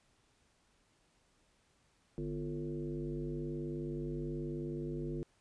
sine tone with frequency modulation, 247.5 Hz, B3, 4 cents sharp, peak -36 dBFS, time 2.18-5.23 s, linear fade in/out 0 ms, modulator 98.8 Hz, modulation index 1.7, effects pink hiss -72 dBFS RMS until 5.4 s + resampled to 22050 Hz

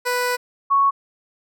15% pulse / sine tone pair in turn, 493.9 / 1108.8 Hz, B4 / C#6, 0 / 0 cents, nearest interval octave + major second, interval 1400 cents, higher second, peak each -13 dBFS, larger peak neither, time 0.05-0.37 / 0.7-0.91 s, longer first, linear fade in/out 20 ms, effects none

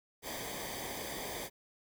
pink noise with comb filter, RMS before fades -41 dBFS, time 0.22-1.5 s, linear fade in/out 50 ms, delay 0.73 ms, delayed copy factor -0.75, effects none

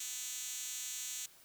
5% pulse tone with high-pass filter, 252 Hz, B3, 35 cents sharp, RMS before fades -42 dBFS, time 0-1.26 s, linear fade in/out 5 ms, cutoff 5500 Hz, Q 2.3, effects white hiss -61 dBFS RMS until 1.44 s

